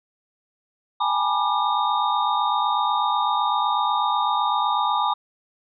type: tone cluster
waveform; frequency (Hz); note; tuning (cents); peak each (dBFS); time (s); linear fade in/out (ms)
sine; 806 / 854 / 975 / 1190 / 3691; G5 / G#5 / B5 / D6 / A#7; +48 / +48 / -23 / +22 / -18; -27 / -25 / -24 / -24 / -31; 1-5.14; 10
effects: none